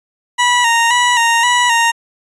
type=tone with vibrato; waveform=20% pulse; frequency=952 Hz; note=A#5; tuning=36 cents sharp; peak=-5 dBFS; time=0.38-1.92 s; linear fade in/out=20 ms; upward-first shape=square; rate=1.9 Hz; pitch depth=44 cents each way; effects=resampled to 24000 Hz